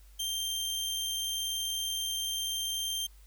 sawtooth tone with amplitude modulation, 3161 Hz, G7, 14 cents sharp, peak -27 dBFS, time 0.19-3.07 s, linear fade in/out 10 ms, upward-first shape sine, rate 80.8 Hz, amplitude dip 25%, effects added 50 Hz sine -52 dBFS peak until 3.26 s + white hiss -64 dBFS RMS until 3.26 s

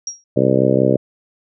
sine tone with exponential decay, 5650 Hz, F8, 19 cents sharp, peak -19 dBFS, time 0.07-0.24 s, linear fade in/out 2 ms, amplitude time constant 35 ms
harmonic tone, 65.41 Hz, C2, in tune, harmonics 2 / 3 / 4 / 5 / 6 / 7 / 8 / 9, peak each -20 / -20 / -20 / -20 / -20 / -20 / -20 / -20 dBFS, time 0.36-0.97 s, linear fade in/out 10 ms
effects none

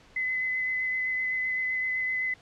sine tone with vibrato, 2027 Hz, B6, 45 cents sharp, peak -26 dBFS, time 0.16-2.34 s, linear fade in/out 5 ms, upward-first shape sine, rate 7.8 Hz, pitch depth 13 cents each way, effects pink hiss -56 dBFS RMS until 2.41 s + low-pass 5000 Hz 12 dB/octave

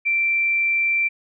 sine tone, 2349 Hz, D7, in tune, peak -17 dBFS, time 0.05-1.09 s, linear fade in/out 20 ms, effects none

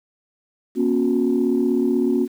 sine tone cluster, 238.3 / 274.5 / 363.3 Hz, A#3 / C#4 / F#4, +38 / -17 / -32 cents, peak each -20 dBFS, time 0.75-2.28 s, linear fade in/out 50 ms, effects tanh soft clip ceiling -9 dBFS + 8-bit

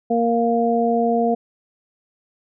harmonic tone, 233.1 Hz, A#3, in tune, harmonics 1 / 2 / 3, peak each -20 / -20 / -20 dBFS, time 0.1-1.35 s, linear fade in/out 10 ms, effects none

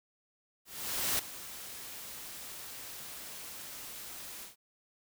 white noise with ADSR envelope, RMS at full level -30 dBFS, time 0.65-4.56 s, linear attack 540 ms, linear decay 6 ms, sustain -15 dB, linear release 140 ms, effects none

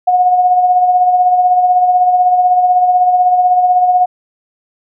sine tone with tremolo, 726 Hz, F#5, 33 cents flat, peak -5 dBFS, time 0.07-4.06 s, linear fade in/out 10 ms, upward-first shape sine, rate 16 Hz, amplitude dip 45%, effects none

